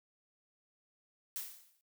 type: noise with exponential decay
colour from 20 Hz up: blue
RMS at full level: -38 dBFS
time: 1.36-1.81 s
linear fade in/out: 0 ms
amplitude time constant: 97 ms
effects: noise-tail reverb RT60 0.2 s tail -25 dB re dry